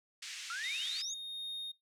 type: band-pass noise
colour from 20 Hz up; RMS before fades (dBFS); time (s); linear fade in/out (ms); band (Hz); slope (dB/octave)
pink; -45; 0.22-1.02; 5; 2000 to 7500; 24
type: exponential sweep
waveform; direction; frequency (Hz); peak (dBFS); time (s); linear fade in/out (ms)
sine; up; 1318.5 to 6910; -38; 0.5-1.14; 2
type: tone with tremolo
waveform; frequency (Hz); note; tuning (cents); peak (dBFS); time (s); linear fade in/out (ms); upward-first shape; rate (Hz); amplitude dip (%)
triangle; 3700; A#7; -14; -37; 0.63-1.72; 10; sine; 1.4; 30
effects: noise-tail reverb RT60 0.2 s tail -24 dB re dry